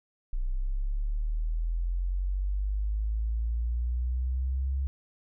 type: linear sweep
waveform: sine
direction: up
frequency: 30.39 to 68.1 Hz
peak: -26 dBFS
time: 0.33-4.87 s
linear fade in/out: 0 ms
effects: none